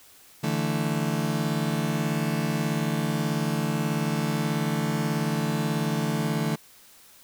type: chord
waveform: 35% pulse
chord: D suspended second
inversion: none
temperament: just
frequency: 146.83 / 165.19 / 220.2 Hz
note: D3 / E3 / A3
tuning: 0 / +4 / +2 cents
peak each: -27 dBFS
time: 0.43-6.56 s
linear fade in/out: 10 ms
effects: white hiss -53 dBFS RMS until 7.23 s